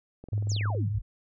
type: click train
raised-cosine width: 2 ms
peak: -30 dBFS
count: 12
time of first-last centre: 0.24-0.749 s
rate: 21.6 Hz
type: tone with tremolo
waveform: sine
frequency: 103.83 Hz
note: G#2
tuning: in tune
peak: -24 dBFS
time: 0.32-0.99 s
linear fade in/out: 10 ms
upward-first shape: triangle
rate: 6.4 Hz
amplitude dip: 30%
type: exponential sweep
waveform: sine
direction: down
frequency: 7680 to 35.41 Hz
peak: -34 dBFS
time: 0.49-1.02 s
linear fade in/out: 10 ms
effects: none